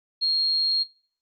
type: tone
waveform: sine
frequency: 4252 Hz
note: C8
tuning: 27 cents sharp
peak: -20 dBFS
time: 0.21-0.84 s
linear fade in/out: 20 ms
effects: noise-tail reverb RT60 0.5 s tail -24 dB re dry + Opus 48 kbps